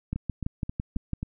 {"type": "two click trains", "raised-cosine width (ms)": 5, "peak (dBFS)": [-16, -19], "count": [7, 5], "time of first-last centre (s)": [[0.13, 1.133], [0.16, 1.23]], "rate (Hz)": [5.98, 3.74], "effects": []}